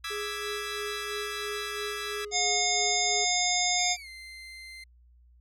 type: chord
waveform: 20% pulse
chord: E dominant seventh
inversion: third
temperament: equal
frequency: 1174.7 / 1318.5 / 1661.2 / 1975.5 Hz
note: D6 / E6 / G#6 / B6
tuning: 0 / 0 / 0 / 0 cents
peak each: -37 / -33 / -33 / -35 dBFS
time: 0.04-2.25 s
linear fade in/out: 5 ms
type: tone with tremolo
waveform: triangle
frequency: 415.3 Hz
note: G#4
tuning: in tune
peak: -32 dBFS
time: 0.1-3.25 s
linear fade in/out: 10 ms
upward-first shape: sine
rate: 3 Hz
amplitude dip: 55%
type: harmonic tone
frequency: 720 Hz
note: F#5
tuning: 47 cents flat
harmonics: 1 / 3 / 5 / 7 / 9 / 10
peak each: -31 / -31 / -31 / -31 / -31 / -31 dBFS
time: 2.31-3.97 s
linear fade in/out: 50 ms
type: tone with pitch glide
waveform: 30% pulse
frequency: 2349 to 2081 Hz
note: D7 to C7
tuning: 0 to -10 cents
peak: -40 dBFS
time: 3.78-4.84 s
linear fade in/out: 5 ms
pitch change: -210 cents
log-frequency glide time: 3.97-4.08 s
effects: added 60 Hz sine -55 dBFS peak until 5.4 s + low-pass 11000 Hz 12 dB/octave